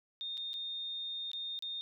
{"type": "tone with dropouts", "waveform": "sine", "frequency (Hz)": 3660, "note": "A#7", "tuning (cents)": -32, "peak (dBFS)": -37, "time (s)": [0.21, 1.81], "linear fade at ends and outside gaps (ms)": 0, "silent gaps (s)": [[0.372, 0.377], [0.533, 0.54], [1.316, 1.333], [1.59, 1.624]], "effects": []}